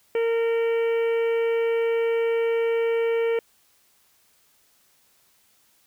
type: harmonic tone with a mistuned harmonic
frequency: 460 Hz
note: A#4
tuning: 23 cents flat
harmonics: 1 / 2 / 3 / 4 / 5 / 6 / 7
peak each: -20 / -38 / -40 / -39 / -36 / -45 / -47 dBFS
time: 0.15-3.39 s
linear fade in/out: 2 ms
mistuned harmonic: 7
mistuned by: -86 cents
effects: white hiss -62 dBFS RMS until 5.86 s